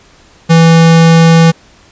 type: tone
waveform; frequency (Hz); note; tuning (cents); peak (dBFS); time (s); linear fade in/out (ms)
square; 164.81; E3; 0; -3; 0.49-1.52; 20
effects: pink hiss -43 dBFS RMS until 1.91 s + resampled to 16000 Hz